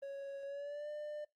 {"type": "tone with pitch glide", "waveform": "triangle", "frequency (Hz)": [554.4, 597.6], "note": ["C#5", "D5"], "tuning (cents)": [0, 30], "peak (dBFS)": -39, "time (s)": [0.02, 1.25], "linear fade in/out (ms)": 10, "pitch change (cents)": 130, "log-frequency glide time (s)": [0.45, 0.89], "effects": ["noise-tail reverb RT60 0.2 s tail -22 dB re dry", "Opus 32 kbps"]}